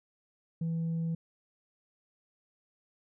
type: tone with tanh clipping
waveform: sine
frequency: 164.81 Hz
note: E3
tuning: in tune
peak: -30 dBFS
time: 0.61-1.15 s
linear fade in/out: 5 ms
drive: 1 dB
effects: none